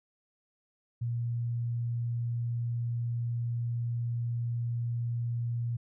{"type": "tone", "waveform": "sine", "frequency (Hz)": 118.4, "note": "A#2", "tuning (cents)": 27, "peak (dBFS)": -29, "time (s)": [1.01, 5.77], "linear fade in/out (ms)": 10, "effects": []}